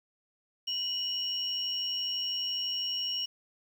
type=tone pair together; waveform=sine; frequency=2938 / 5546 Hz; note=F#7 / F8; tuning=-13 / -13 cents; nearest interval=major seventh; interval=1100 cents; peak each=-32 / -34 dBFS; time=0.67-3.26 s; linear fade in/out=10 ms; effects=9-bit